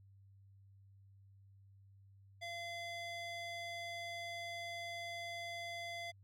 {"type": "tone with band-pass filter", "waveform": "square", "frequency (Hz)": 685, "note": "F5", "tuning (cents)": -34, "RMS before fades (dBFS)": -45, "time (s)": [2.41, 6.12], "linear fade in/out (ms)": 20, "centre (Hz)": 2600, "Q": 0.89, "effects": ["added 98 Hz sine -60 dBFS peak until 6.23 s"]}